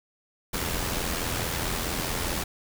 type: noise with amplitude modulation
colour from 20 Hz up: pink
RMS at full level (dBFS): -27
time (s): 0.53-2.44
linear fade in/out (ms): 10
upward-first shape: sine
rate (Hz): 84.6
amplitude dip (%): 50
effects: none